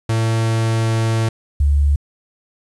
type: tone pair in turn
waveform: 45% pulse / sine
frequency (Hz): 112.6 / 71.8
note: A2 / D2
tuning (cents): +40 / -39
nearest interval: minor sixth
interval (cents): 779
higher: first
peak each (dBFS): -15 / -11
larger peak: second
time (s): 0.09-1.29 / 1.6-1.96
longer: first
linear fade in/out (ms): 5
effects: resampled to 24000 Hz + 8-bit